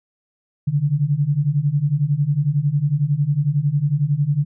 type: beating tone pair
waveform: sine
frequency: 138.59 / 149.59 Hz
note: C#3 / D3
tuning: 0 / +32 cents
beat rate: 11 Hz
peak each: -20 / -18 dBFS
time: 0.67-4.45 s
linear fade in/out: 10 ms
effects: none